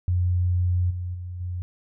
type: tone with level steps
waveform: sine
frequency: 89.4 Hz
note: F2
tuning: 41 cents sharp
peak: -19 / -27 / -31 / -27 dBFS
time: 0.08-1.62 s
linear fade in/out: 0 ms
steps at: 0.9 / 1.14 / 1.4 s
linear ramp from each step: 10 ms
effects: none